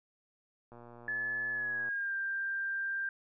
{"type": "click train", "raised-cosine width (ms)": 1, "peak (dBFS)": -38, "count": 140, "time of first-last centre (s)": [0.72, 1.888], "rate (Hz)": 119}
{"type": "tone with pitch glide", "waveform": "sine", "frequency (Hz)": [1719, 1585.5], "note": ["A6", "G6"], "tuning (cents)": [-41, 19], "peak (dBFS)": -32, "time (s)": [1.08, 3.09], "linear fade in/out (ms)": 2, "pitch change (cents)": -140, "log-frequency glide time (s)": [1.51, 2.14]}
{"effects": []}